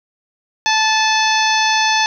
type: harmonic tone with a mistuned harmonic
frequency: 874 Hz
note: A5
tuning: 12 cents flat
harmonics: 1 / 2 / 3 / 4 / 5 / 6 / 7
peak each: -16 / -19 / -21 / -22 / -23 / -24 / -24 dBFS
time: 0.66-2.06 s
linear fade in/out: 0 ms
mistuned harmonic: 3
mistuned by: -19 cents
effects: none